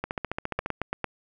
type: two click trains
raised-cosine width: 0.5 ms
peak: -12 / -14 dBFS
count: 5 / 10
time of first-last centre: 0.59-1.043 / 0.04-0.661 s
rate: 8.83 / 14.5 Hz
effects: none